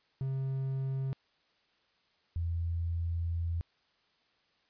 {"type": "tone pair in turn", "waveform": ["triangle", "sine"], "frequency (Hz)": [133.9, 84.35], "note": ["C3", "E2"], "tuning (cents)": [40, 40], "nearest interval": "minor sixth", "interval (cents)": 800, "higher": "first", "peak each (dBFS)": [-29, -30], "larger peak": "first", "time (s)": [[0.21, 1.13], [2.36, 3.61]], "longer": "second", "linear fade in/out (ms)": 0, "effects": ["white hiss -71 dBFS RMS until 4.69 s", "resampled to 11025 Hz"]}